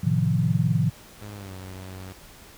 sine chord, F dominant seventh, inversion first, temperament equal, 110 / 130.81 / 155.56 / 174.61 Hz, A2 / C3 / Eb3 / F3, 0 / 0 / 0 / 0 cents, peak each -25 / -25 / -24 / -25 dBFS, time 0.03-0.9 s, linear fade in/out 10 ms
sawtooth tone with pitch glide, 103.83 to 93.58 Hz, G#2 to F#2, 0 to +20 cents, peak -33 dBFS, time 1.21-2.13 s, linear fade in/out 10 ms, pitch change -180 cents, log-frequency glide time 1.34-1.53 s
effects pink hiss -48 dBFS RMS until 2.57 s

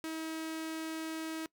sawtooth tone with notch filter, 320 Hz, D#4, 49 cents sharp, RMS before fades -39 dBFS, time 0.04-1.46 s, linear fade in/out 0 ms, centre 750 Hz, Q 1.8, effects noise-tail reverb RT60 0.1 s tail -22 dB re dry

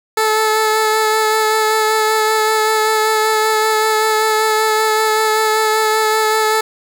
15% pulse tone with vibrato, 435.1 Hz, A4, 19 cents flat, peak -6 dBFS, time 0.17-6.61 s, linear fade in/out 5 ms, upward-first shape sine, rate 5.2 Hz, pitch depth 15 cents each way, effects none

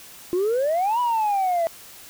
sine exponential two-way sweep, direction up then down, 344.3 to 992 to 654 Hz, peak -17 dBFS, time 0.33-1.67 s, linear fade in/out 0 ms, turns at 1 s, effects tanh soft clip ceiling -17 dBFS + white hiss -44 dBFS RMS until 2.09 s

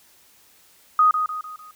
sine tone with echo, 1247 Hz, D#6, 3 cents sharp, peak -12 dBFS, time 0.99-1.11 s, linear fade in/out 2 ms, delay 150 ms, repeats 4, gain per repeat -7 dB, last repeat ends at 1.71 s, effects white hiss -55 dBFS RMS until 1.75 s

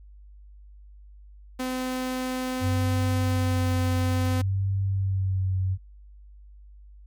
sawtooth tone, 256.1 Hz, C4, 37 cents flat, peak -23 dBFS, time 1.59-4.42 s, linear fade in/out 10 ms
sine tone with vibrato, 95.7 Hz, G2, 41 cents flat, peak -22 dBFS, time 2.6-5.78 s, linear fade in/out 50 ms, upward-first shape sine, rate 0.58 Hz, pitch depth 34 cents each way
effects added 50 Hz sine -45 dBFS peak until 7.06 s + MP3 96 kbps

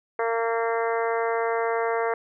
harmonic tone, 229.2 Hz, A#3, 29 cents flat, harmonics 2 / 3 / 4 / 5 / 6 / 7 / 8 / 9, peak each -25 / -29 / -31 / -33 / -35 / -36 / -37 / -38 dBFS, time 0.19-2.14 s, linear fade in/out 2 ms, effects none

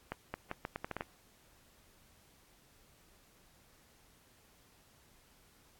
accelerating click train, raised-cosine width 0.5 ms, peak -22 dBFS, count 9, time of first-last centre 0.12-1.009 s, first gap 220 ms, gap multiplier 0.79, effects pink hiss -65 dBFS RMS until 5.79 s + AAC 64 kbps

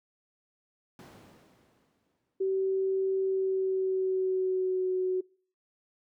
brown noise with exponential decay, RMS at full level -40 dBFS, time 0.99-2.65 s, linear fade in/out 1 ms, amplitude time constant 360 ms
sine tone with pitch glide, 383.2 to 370.6 Hz, G4 to F#4, -39 to +3 cents, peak -25 dBFS, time 2.4-5.21 s, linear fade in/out 10 ms, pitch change -58 cents, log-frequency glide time 3.2-4.92 s
effects noise-tail reverb RT60 0.5 s tail -26 dB re dry + high-pass 200 Hz 12 dB/octave

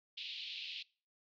pink band-pass noise, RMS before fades -45 dBFS, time 0.17-0.83 s, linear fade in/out 10 ms, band 2600 to 4300 Hz, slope 48 dB/octave, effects noise-tail reverb RT60 0.4 s tail -24 dB re dry

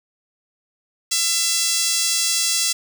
5% pulse tone with high-pass filter, 672 Hz, E5, 33 cents sharp, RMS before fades -20 dBFS, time 1.11-2.73 s, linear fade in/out 10 ms, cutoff 3800 Hz, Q 0.53, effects none

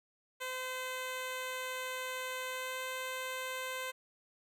10% pulse tone with pitch glide, 513 to 516 Hz, C5 to C5, -34 to -24 cents, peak -29 dBFS, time 0.4-3.92 s, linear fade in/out 20 ms, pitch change +10 cents, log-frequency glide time 2.5-2.81 s, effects none

